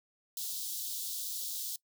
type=high-pass noise; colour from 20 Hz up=white; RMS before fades=-38 dBFS; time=0.37-1.76 s; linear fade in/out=2 ms; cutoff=3400 Hz; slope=48 dB/octave; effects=noise-tail reverb RT60 0.1 s tail -22 dB re dry